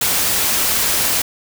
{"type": "noise", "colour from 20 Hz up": "white", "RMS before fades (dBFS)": -17, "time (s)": [0.01, 1.22], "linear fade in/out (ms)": 5, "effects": []}